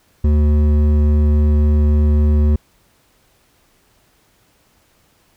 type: tone with hard clipping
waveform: sine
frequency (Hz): 74.7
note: D2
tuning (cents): +30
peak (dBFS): -12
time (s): 0.24-2.56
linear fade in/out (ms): 5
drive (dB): 10
effects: pink hiss -57 dBFS RMS until 5.36 s